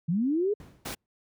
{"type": "linear sweep", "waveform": "sine", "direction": "up", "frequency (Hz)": [152.9, 430], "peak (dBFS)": -23, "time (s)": [0.08, 0.54], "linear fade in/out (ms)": 10}
{"type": "noise with exponential decay", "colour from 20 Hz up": "brown", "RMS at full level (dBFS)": -40, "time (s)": [0.6, 1.06], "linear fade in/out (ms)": 1, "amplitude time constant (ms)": 100}
{"type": "noise", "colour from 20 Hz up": "pink", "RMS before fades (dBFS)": -35, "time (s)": [0.85, 0.95], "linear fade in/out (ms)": 10}
{"effects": ["high-pass 80 Hz 12 dB/octave"]}